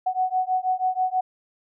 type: beating tone pair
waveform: sine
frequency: 740 / 746.2 Hz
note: F#5 / F#5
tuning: 0 / +14 cents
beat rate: 6.2 Hz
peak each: -24 dBFS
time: 0.06-1.21 s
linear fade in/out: 10 ms
effects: none